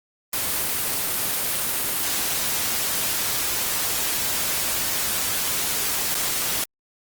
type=noise with dropouts; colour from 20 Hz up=white; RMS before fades=-24 dBFS; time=0.33-6.64 s; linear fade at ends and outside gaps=2 ms; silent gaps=6.145-6.15 s; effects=Opus 24 kbps